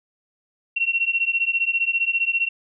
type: beating tone pair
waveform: sine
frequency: 2722 / 2737 Hz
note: F7 / F7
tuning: -45 / -36 cents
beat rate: 15 Hz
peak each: -22 dBFS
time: 0.76-2.49 s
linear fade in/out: 10 ms
effects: none